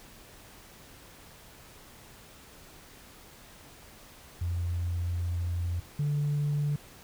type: tone pair in turn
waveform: sine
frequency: 86.9 / 146.15 Hz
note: F2 / D3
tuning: -8 / -8 cents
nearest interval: major sixth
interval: 900 cents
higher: second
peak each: -27 / -24 dBFS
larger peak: second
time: 4.41-5.8 / 5.99-6.76 s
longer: first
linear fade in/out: 5 ms
effects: tanh soft clip ceiling -23 dBFS + pink hiss -52 dBFS RMS until 7.03 s